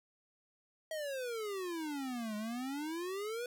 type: exponential two-way sweep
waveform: square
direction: down then up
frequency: 645 to 207.7 to 496.4 Hz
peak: -38 dBFS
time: 0.91-3.46 s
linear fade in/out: 2 ms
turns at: 2.36 s
effects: none